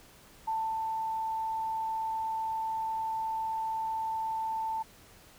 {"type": "tone with ADSR envelope", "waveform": "sine", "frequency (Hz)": 888, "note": "A5", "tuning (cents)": 16, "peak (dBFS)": -28, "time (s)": [0.47, 4.83], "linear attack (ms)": 12, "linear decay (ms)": 290, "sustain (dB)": -2, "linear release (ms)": 13, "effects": ["pink hiss -56 dBFS RMS until 5.38 s"]}